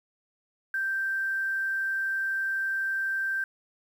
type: tone with quantisation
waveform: sine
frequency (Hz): 1568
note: G6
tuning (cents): 0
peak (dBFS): -26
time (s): 0.74-3.44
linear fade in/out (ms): 2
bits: 9
effects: none